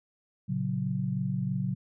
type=chord; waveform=sine; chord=F# major; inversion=first; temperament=just; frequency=115.62 / 138.75 / 185 Hz; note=A#2 / C#3 / F#3; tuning=-14 / +2 / 0 cents; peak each=-34 / -31 / -31 dBFS; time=0.48-1.75 s; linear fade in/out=20 ms; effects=none

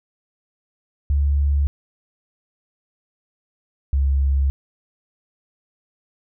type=tone pair in turn; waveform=sine; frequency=71.2 / 68.59 Hz; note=C#2 / C#2; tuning=+47 / -18 cents; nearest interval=minor second; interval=65 cents; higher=first; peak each=-15 dBFS; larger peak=neither; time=1.1-1.67 / 3.93-4.5 s; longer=neither; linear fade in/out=0 ms; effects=none

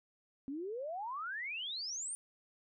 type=exponential sweep; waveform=sine; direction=up; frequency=261.6 to 9397 Hz; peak=-38 dBFS; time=0.48-2.15 s; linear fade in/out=0 ms; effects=none

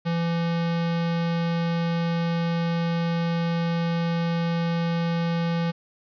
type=tone; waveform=square; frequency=168.5 Hz; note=E3; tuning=38 cents sharp; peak=-23 dBFS; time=0.05-5.72 s; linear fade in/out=20 ms; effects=resampled to 11025 Hz + 9-bit

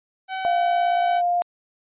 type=tone; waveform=sawtooth; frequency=759 Hz; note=F#5; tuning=44 cents sharp; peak=-22 dBFS; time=0.28-1.22 s; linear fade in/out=50 ms
type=tone with pitch glide; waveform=sine; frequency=698.5 to 703.4 Hz; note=F5 to F5; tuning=0 to +12 cents; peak=-18 dBFS; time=0.45-1.42 s; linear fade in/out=0 ms; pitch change=+12 cents; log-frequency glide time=0.62-1.11 s
effects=resampled to 8000 Hz

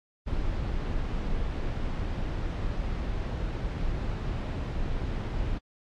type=noise; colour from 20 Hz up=brown; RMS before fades=-30 dBFS; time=0.26-5.59 s; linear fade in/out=20 ms; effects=low-pass 4000 Hz 12 dB/octave + AAC 64 kbps

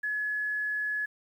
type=tone; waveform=sine; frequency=1699 Hz; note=G#6; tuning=39 cents sharp; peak=-28 dBFS; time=0.03-1.06 s; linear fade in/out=10 ms; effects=10-bit

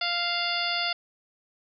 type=harmonic tone with a mistuned harmonic; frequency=697 Hz; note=F5; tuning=4 cents flat; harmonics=1 / 2 / 3 / 4 / 5 / 6 / 7; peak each=-33 / -33 / -33 / -33 / -33 / -33 / -33 dBFS; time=0.01-0.93 s; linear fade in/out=5 ms; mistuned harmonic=6; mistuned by=+98 cents; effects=none

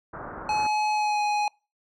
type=low-pass noise; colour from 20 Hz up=white; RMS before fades=-38 dBFS; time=0.13-0.67 s; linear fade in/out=5 ms; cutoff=1500 Hz; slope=48 dB/octave
type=tone with pitch glide; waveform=square; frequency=849 to 834.4 Hz; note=G#5 to G#5; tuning=+38 to +8 cents; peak=-23 dBFS; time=0.49-1.48 s; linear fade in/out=2 ms; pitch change=-30 cents; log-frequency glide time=0.93-1.21 s
effects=noise-tail reverb RT60 0.3 s tail -26 dB re dry + low-pass 5000 Hz 12 dB/octave

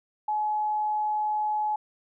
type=tone; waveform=sine; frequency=849 Hz; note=G#5; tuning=38 cents sharp; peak=-24 dBFS; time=0.28-1.76 s; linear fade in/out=5 ms; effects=none

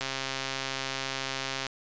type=click train; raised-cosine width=0.2 ms; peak=-14 dBFS; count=223; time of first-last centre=0.01-1.667 s; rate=134 Hz; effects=resampled to 16000 Hz

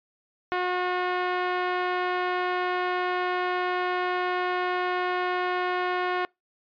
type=tone with low-pass filter; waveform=5% pulse; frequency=361.7 Hz; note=F#4; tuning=39 cents flat; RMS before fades=-27 dBFS; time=0.52-6.25 s; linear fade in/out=0 ms; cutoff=1400 Hz; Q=0.63; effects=noise-tail reverb RT60 0.2 s tail -26 dB re dry + resampled to 11025 Hz

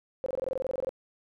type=tone bursts; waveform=sine; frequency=525 Hz; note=C5; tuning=6 cents sharp; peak=-27 dBFS; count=15; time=0.24-0.892 s; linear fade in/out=0 ms; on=22 ms; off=23 ms; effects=none

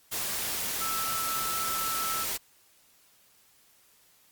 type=tone in noise; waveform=sine; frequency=1319 Hz; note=E6; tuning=1 cent sharp; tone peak=-32 dBFS; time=0.8-2.25 s; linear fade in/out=20 ms; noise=white; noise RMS=-32 dBFS; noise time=0.11-2.38 s; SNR=-3 dB; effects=white hiss -62 dBFS RMS until 4.31 s + Opus 48 kbps

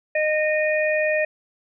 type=harmonic tone; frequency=615 Hz; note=D#5; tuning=20 cents flat; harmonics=1 / 3 / 4; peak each=-20 / -25 / -26 dBFS; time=0.15-1.25 s; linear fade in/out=5 ms; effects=none

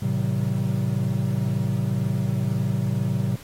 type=chord; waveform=triangle; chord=A diminished seventh; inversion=none; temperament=just; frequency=110 / 132 / 158.4 / 190.08 Hz; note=A2 / C3 / Eb3 / Gb3; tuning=0 / +16 / +31 / +47 cents; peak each=-24 / -23 / -29 / -25 dBFS; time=0.02-3.36 s; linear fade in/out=5 ms; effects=pink hiss -46 dBFS RMS until 3.43 s + AAC 48 kbps

